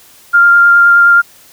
sine tone with vibrato, 1396.9 Hz, F6, in tune, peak -3 dBFS, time 0.33-1.22 s, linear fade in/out 20 ms, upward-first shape sine, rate 9.6 Hz, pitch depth 10 cents each way, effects white hiss -42 dBFS RMS until 1.52 s

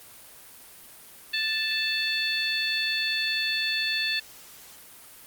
harmonic tone, 880 Hz, A5, in tune, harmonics 2 / 3 / 4 / 5, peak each -30 / -30 / -30 / -30 dBFS, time 1.33-4.2 s, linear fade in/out 10 ms, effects white hiss -48 dBFS RMS until 5.26 s + Opus 32 kbps

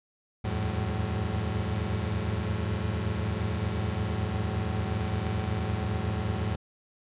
35% pulse tone cluster, 76.3 / 85 / 102.9 / 108.2 / 189.4 Hz, D#2 / F2 / G#2 / A2 / F#3, -33 / -46 / -16 / -29 / +41 cents, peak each -36 / -31 / -38 / -29 / -36 dBFS, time 0.44-6.56 s, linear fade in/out 10 ms, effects resampled to 8000 Hz

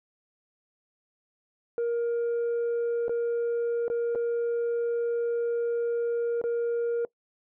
sine tone with dropouts, 470.2 Hz, A#4, 15 cents sharp, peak -22 dBFS, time 1.78-7.05 s, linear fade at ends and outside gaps 1 ms, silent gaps 3.082-3.094 / 3.881-3.9 / 4.15-4.156 / 6.415-6.439 s, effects noise-tail reverb RT60 0.1 s tail -23 dB re dry + tanh soft clip ceiling -24 dBFS

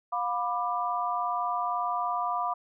sine chord, B diminished, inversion second, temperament just, 711.2 / 987.8 / 1185.3 Hz, F5 / B5 / D6, +31 / 0 / +16 cents, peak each -31 dBFS, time 0.12-2.54 s, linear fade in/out 10 ms, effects none

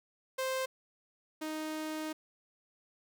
sawtooth tone pair in turn, 523.3 / 311.2 Hz, C5 / D#4, 0 / 0 cents, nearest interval major sixth, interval 900 cents, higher first, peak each -28 / -32 dBFS, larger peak first, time 0.38-0.66 / 1.41-2.13 s, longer second, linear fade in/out 10 ms, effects none

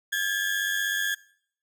35% pulse tone pair together, 1617.8 / 1714 Hz, G#6 / A6, -46 / -46 cents, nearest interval minor second, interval 100 cents, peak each -26 dBFS, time 0.12-1.15 s, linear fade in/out 10 ms, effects noise-tail reverb RT60 0.6 s tail -22 dB re dry

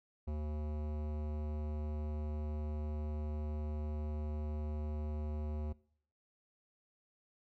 sine tone with hard clipping, 75.5 Hz, D2, 48 cents sharp, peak -38 dBFS, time 0.27-5.73 s, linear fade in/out 10 ms, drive 17 dB, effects noise-tail reverb RT60 0.6 s tail -22 dB re dry

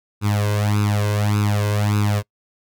sawtooth tone with flanger, 103.83 Hz, G#2, in tune, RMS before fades -19 dBFS, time 0.21-2.23 s, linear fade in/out 50 ms, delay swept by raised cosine 0.78 to 1.98 ms, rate 1.7 Hz, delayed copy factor +0.95, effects noise-tail reverb RT60 0.1 s tail -24 dB re dry

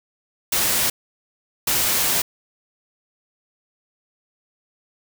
white noise bursts at uneven times, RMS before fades -20 dBFS, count 2, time 0.52-0.9 / 1.67-2.22 s, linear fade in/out 5 ms, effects none

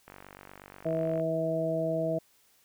click train, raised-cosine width 0.5 ms, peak -31 dBFS, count 55, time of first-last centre 0.08-1.198 s, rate 48.3 Hz
harmonic tone, 161.8 Hz, E3, 32 cents flat, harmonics 1 / 2 / 3 / 4, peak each -34 / -35 / -35 / -29 dBFS, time 0.85-2.19 s, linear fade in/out 10 ms
effects white hiss -65 dBFS RMS until 2.64 s

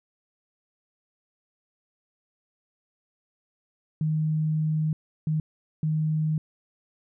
sine tone bursts at uneven times, 155.56 Hz, D#3, in tune, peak -22 dBFS, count 3, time 4.01-4.93 / 5.27-5.4 / 5.83-6.38 s, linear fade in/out 2 ms, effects none

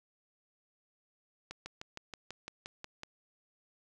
slowing click train, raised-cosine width 0.2 ms, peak -25 dBFS, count 10, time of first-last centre 1.51-3.034 s, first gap 150 ms, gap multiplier 1.03, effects none

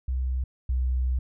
sine tone pair in turn, 64 / 63.3 Hz, C2 / B1, -38 / +43 cents, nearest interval unison, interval 19 cents, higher first, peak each -24 / -22 dBFS, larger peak second, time 0.08-0.44 / 0.69-1.19 s, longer second, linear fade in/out 5 ms, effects none

